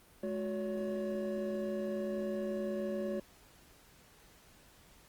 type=tone cluster; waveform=triangle; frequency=212 / 366.8 / 565 Hz; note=G#3 / F#4 / C#5; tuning=+36 / -15 / +33 cents; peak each=-36 / -37 / -36 dBFS; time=0.23-3.2 s; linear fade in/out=5 ms; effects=pink hiss -61 dBFS RMS until 5.08 s + Opus 32 kbps